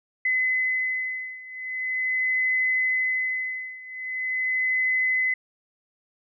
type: beating tone pair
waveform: sine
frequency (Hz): 2028 / 2028.42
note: B6 / B6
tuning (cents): +45 / +46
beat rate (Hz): 0.42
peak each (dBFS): -25 / -27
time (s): 0.25-5.34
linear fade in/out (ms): 5
effects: none